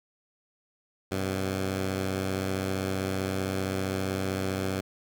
10% pulse tone pair together, 95.39 / 125.3 Hz, G2 / B2, -47 / +25 cents, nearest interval perfect fourth, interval 472 cents, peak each -20 / -31 dBFS, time 1.11-4.81 s, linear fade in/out 10 ms, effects none

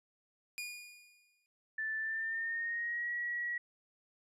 sawtooth tone with exponential decay, 2439 Hz, D#7, 35 cents flat, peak -34 dBFS, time 0.58-1.46 s, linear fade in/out 0 ms, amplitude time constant 190 ms
sine tone with pitch glide, 1760 to 1919.3 Hz, A6 to B6, 0 to -50 cents, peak -34 dBFS, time 1.78-3.58 s, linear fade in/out 5 ms, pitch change +150 cents, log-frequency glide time 1.98-3.13 s
effects resampled to 32000 Hz

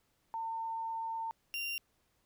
sine / 35% pulse tone pair in turn, 904 / 2774 Hz, A5 / F7, +47 / -12 cents, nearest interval octave + perfect fifth, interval 1941 cents, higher second, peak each -35 / -34 dBFS, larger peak second, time 0.34-1.31 / 1.54-1.78 s, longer first, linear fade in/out 0 ms, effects pink hiss -75 dBFS RMS until 2.25 s

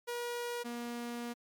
sawtooth tone pair in turn, 479.8 / 238.3 Hz, A#4 / A#3, +50 / +38 cents, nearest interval octave, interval 1212 cents, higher first, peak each -32 / -34 dBFS, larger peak first, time 0.07-0.64 / 0.64-1.34 s, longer second, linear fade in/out 20 ms, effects MP3 96 kbps

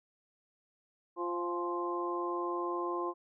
harmonic tone with a mistuned harmonic, 174.61 Hz, F3, in tune, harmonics 2 / 3 / 4 / 5 / 6, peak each -35 / -43 / -44 / -44 / -36 dBFS, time 1.16-3.14 s, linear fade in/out 50 ms, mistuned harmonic 5, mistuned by -41 cents, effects none

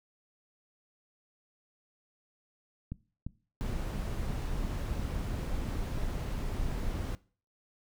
click train, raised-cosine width 5 ms, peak -24 dBFS, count 12, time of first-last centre 2.92-6.726 s, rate 2.89 Hz
brown noise, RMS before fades -34 dBFS, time 3.61-7.15 s, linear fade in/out 0 ms
effects noise-tail reverb RT60 0.4 s tail -20 dB re dry

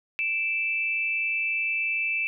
sine tone pair together, 2346 / 2637 Hz, D7 / E7, -2 / 0 cents, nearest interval major second, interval 202 cents, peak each -28 / -26 dBFS, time 0.19-2.27 s, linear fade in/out 0 ms, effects none

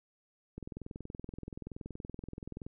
click train, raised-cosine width 3 ms, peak -29 dBFS, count 45, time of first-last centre 0.58-2.665 s, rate 21.1 Hz, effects none

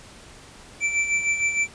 square tone with tremolo, 2333 Hz, D7, 12 cents flat, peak -19 dBFS, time 0.8-1.68 s, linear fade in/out 50 ms, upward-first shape sine, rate 6.5 Hz, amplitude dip 60%, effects pink hiss -46 dBFS RMS until 1.74 s + resampled to 22050 Hz

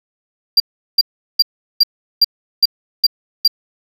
triangle tone bursts, 4745 Hz, D8, 17 cents sharp, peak -5 dBFS, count 8, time 0.57-3.478 s, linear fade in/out 5 ms, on 31 ms, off 380 ms, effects none

